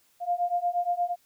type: beating tone pair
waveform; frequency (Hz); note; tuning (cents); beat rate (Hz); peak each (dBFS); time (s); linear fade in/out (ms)
sine; 698.5 / 707; F5 / F5; 0 / +21; 8.5; -28 / -27; 0.2-1.16; 50
effects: white hiss -65 dBFS RMS until 1.25 s